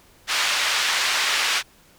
pink band-pass noise, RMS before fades -22 dBFS, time 0.27-1.63 s, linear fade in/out 50 ms, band 1500 to 5200 Hz, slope 12 dB/octave, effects pink hiss -54 dBFS RMS until 1.98 s

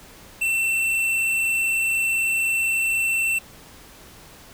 triangle tone with tanh clipping, 2689 Hz, E7, 34 cents sharp, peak -21 dBFS, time 0.41-3.39 s, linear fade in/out 10 ms, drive 18 dB, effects pink hiss -46 dBFS RMS until 4.53 s

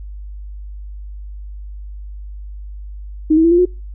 sine tone with pitch steps, 311.1 / 322.8 / 335 / 347.6 / 360.7 Hz, D#4 / E4 / E4 / F4 / F#4, 0 / -36 / +28 / -8 / -44 cents, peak -8 dBFS, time 3.3-3.655 s, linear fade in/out 10 ms, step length 71 ms, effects noise-tail reverb RT60 0.3 s tail -25 dB re dry + added 50 Hz sine -28 dBFS peak until 3.94 s

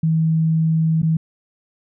sine tone with dropouts, 160.7 Hz, E3, 44 cents flat, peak -14 dBFS, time 0.03-1.17 s, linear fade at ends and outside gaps 5 ms, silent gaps 1.019-1.029 s, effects none

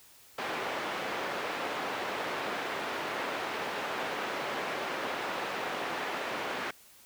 pink band-pass noise, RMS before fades -35 dBFS, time 0.38-6.71 s, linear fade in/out 5 ms, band 420 to 2500 Hz, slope 12 dB/octave, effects white hiss -57 dBFS RMS until 7.05 s

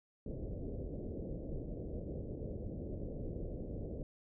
pink low-pass noise, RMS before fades -42 dBFS, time 0.26-4.03 s, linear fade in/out 2 ms, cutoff 570 Hz, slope 48 dB/octave, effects none

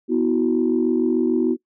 sine chord, B suspended fourth, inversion none, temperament equal with one note detuned, 246.9 / 323.2 / 370 Hz, B3 / E4 / F#4, 0 / -34 / 0 cents, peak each -20 dBFS, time 0.08-1.57 s, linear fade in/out 50 ms, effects noise-tail reverb RT60 0.1 s tail -20 dB re dry + tanh soft clip ceiling -8 dBFS

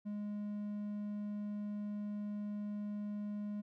triangle tone, 207.3 Hz, G#3, 3 cents flat, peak -36 dBFS, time 0.05-3.62 s, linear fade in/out 20 ms, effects none

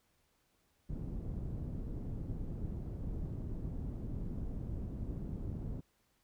pink low-pass noise, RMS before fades -40 dBFS, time 0.89-5.81 s, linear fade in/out 10 ms, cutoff 240 Hz, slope 12 dB/octave, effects pink hiss -75 dBFS RMS until 6.23 s

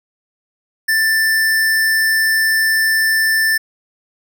square tone, 1772 Hz, A6, 12 cents sharp, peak -13 dBFS, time 0.88-3.58 s, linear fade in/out 10 ms, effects none

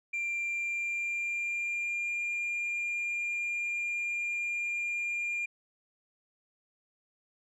sine tone with pitch glide, 2374 to 2403 Hz, D7 to D7, +18 to +39 cents, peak -28 dBFS, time 0.13-5.46 s, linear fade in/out 10 ms, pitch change +21 cents, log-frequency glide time 0.38-2.17 s, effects tanh soft clip ceiling -29 dBFS

